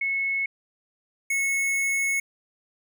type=tone pair in turn; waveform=sine / square; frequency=2193 / 2193 Hz; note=C#7 / C#7; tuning=-19 / -19 cents; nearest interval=unison; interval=0 cents; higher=neither; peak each=-23 dBFS; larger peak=neither; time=0.01-0.46 / 1.3-2.2 s; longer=second; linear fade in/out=5 ms; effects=none